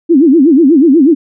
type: tone with vibrato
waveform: sine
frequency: 298.2 Hz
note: D4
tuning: 27 cents sharp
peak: -3 dBFS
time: 0.09-1.15 s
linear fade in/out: 20 ms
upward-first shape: sine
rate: 8.2 Hz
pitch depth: 260 cents each way
effects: none